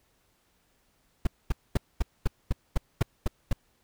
brown noise bursts, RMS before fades -22 dBFS, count 10, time 1.25-3.53 s, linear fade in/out 5 ms, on 21 ms, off 230 ms, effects pink hiss -69 dBFS RMS until 3.83 s

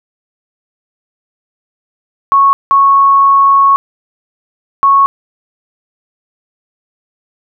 sine tone bursts at uneven times, 1104 Hz, C#6, 7 cents flat, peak -4 dBFS, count 3, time 2.32-2.53 / 2.71-3.76 / 4.83-5.06 s, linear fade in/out 0 ms, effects none

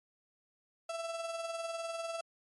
35% pulse tone with tremolo, 665 Hz, E5, 15 cents sharp, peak -33 dBFS, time 0.89-2.21 s, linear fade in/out 5 ms, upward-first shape sine, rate 20 Hz, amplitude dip 50%, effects MP3 48 kbps

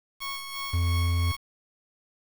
15% pulse tone with tremolo, 1100 Hz, C#6, 14 cents flat, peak -25 dBFS, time 0.2-1.37 s, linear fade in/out 20 ms, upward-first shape triangle, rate 2.9 Hz, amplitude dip 45%
triangle tone, 86.3 Hz, F2, 20 cents flat, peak -20 dBFS, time 0.73-1.32 s, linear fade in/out 10 ms
effects 7-bit

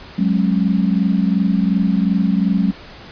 sine chord, F# suspended second, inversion none, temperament equal with one note detuned, 185 / 207.7 / 270.7 Hz, F#3 / G#3 / C#4, 0 / 0 / -41 cents, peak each -16 / -17 / -22 dBFS, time 0.18-2.72 s, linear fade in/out 10 ms, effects pink hiss -38 dBFS RMS until 3.11 s + resampled to 11025 Hz

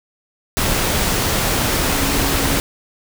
sine tone in noise, 277.2 Hz, C#4, in tune, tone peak -24 dBFS, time 1.9-2.58 s, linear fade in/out 0 ms, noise pink, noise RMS -18 dBFS, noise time 0.57-2.6 s, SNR -9 dB, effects none

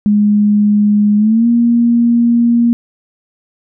sine tone with pitch glide, 207.7 to 235.8 Hz, G#3 to A#3, 0 to +20 cents, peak -7 dBFS, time 0.06-2.73 s, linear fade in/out 0 ms, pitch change +220 cents, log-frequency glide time 1.17-1.47 s, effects none

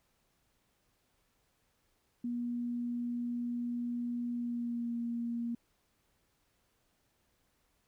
sine tone with pitch glide, 240.3 to 235.2 Hz, B3 to A#3, -47 to +16 cents, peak -33 dBFS, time 2.24-5.55 s, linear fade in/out 5 ms, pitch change -37 cents, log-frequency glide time 4.32-4.95 s, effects pink hiss -75 dBFS RMS until 7.87 s

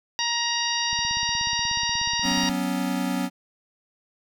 harmonic tone, 942 Hz, A#5, 18 cents sharp, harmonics 1 / 2 / 3 / 4 / 5 / 6, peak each -30 / -30 / -30 / -30 / -30 / -30 dBFS, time 0.19-2.49 s, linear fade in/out 0 ms
click train, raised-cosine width 5 ms, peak -29 dBFS, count 27, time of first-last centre 0.93-2.496 s, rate 16.6 Hz
square chord, F# suspended fourth, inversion none, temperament equal with one note detuned, 186.39 / 246.9 / 277.2 Hz, F#3 / B3 / C#4, +13 / 0 / 0 cents, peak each -29 dBFS, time 2.22-3.3 s, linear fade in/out 50 ms
effects none

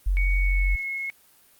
sine tone, 46.18 Hz, F#1, 3 cents flat, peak -19 dBFS, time 0.06-0.76 s, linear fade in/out 10 ms
sine tone with pitch glide, 2234 to 2175 Hz, C#7 to C#7, +13 to -33 cents, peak -27 dBFS, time 0.17-1.1 s, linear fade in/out 0 ms, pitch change -46 cents, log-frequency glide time 0.37-0.86 s
effects white hiss -57 dBFS RMS until 1.59 s + Opus 32 kbps

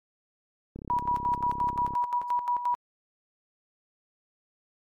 click train, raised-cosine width 3 ms, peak -27 dBFS, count 41, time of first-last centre 0.76-1.936 s, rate 34 Hz
sine tone with tremolo, 972 Hz, B5, 28 cents flat, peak -23 dBFS, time 0.9-2.75 s, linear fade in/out 0 ms, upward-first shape square, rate 5.7 Hz, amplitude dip 65%
effects AAC 48 kbps

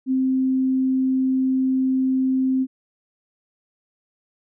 sine tone, 261.5 Hz, C4, 1 cent flat, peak -17 dBFS, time 0.06-2.67 s, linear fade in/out 50 ms, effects none

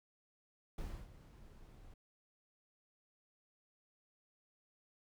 brown noise with ADSR envelope, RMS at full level -42 dBFS, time 0.78-1.94 s, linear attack 4 ms, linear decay 290 ms, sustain -15 dB, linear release 5 ms, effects none

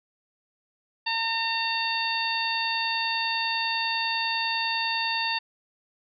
harmonic tone, 910 Hz, A#5, 42 cents flat, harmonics 1 / 2 / 3 / 4 / 5, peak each -30 / -32 / -30 / -33 / -31 dBFS, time 1.06-5.39 s, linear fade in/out 10 ms, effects none

